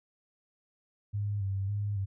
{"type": "tone with vibrato", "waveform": "sine", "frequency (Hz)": 100, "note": "G2", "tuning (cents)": 35, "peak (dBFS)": -29, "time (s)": [1.13, 2.06], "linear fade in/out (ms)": 20, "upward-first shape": "square", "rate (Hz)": 1.8, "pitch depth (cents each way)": 45, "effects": []}